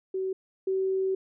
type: tone pair in turn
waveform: sine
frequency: 378.8 / 381.2 Hz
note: F#4 / G4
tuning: +41 / -48 cents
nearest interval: unison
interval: 11 cents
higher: second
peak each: -27 / -24 dBFS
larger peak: second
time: 0.14-0.33 / 0.67-1.15 s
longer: second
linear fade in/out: 5 ms
effects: none